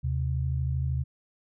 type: tone pair together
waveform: sine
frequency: 77.78 / 130.67 Hz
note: D#2 / C3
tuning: 0 / -2 cents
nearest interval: major sixth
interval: 898 cents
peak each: -28 dBFS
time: 0.03-1.04 s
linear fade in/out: 20 ms
effects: none